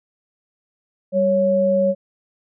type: tone pair together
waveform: sine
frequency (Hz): 195.54 / 554.4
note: G3 / C#5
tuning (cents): -4 / 0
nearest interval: octave + tritone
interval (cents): 1804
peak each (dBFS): -21 / -15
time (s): 1.12-1.95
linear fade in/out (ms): 50
effects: none